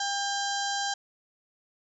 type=harmonic tone with a mistuned harmonic; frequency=800 Hz; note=G5; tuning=35 cents sharp; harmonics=1 / 2 / 4 / 5 / 6 / 7 / 8 / 9; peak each=-31 / -34 / -37 / -38 / -39 / -39 / -40 / -41 dBFS; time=0-0.94 s; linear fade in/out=5 ms; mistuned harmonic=4; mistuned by=-20 cents; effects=none